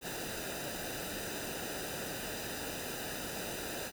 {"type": "noise with comb filter", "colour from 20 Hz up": "pink", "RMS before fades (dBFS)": -40, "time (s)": [0.01, 3.92], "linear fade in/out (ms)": 50, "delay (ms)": 0.91, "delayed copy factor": -0.7, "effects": []}